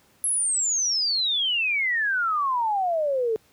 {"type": "exponential sweep", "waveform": "sine", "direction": "down", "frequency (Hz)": [11175, 429.7], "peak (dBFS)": -21, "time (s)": [0.24, 3.36], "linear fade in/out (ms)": 0, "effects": ["pink hiss -60 dBFS RMS until 3.52 s", "high-pass 80 Hz 12 dB/octave"]}